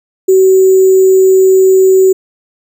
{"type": "tone with sample-and-hold", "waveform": "sine", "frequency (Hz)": 378.5, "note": "F#4", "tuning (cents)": 39, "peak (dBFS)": -3, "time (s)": [0.28, 2.13], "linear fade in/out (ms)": 10, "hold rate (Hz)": 7350, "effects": []}